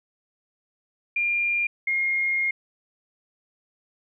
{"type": "tone pair in turn", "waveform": "sine", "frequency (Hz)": [2400, 2138], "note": ["D7", "C7"], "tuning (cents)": [37, 37], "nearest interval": "major second", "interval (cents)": 200, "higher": "first", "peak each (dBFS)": -21, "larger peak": "neither", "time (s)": [[1.16, 1.67], [1.87, 2.51]], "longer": "second", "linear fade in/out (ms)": 5, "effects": []}